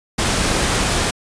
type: noise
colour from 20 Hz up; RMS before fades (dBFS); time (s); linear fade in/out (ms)
pink; -18; 0.18-1.11; 10
effects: resampled to 22050 Hz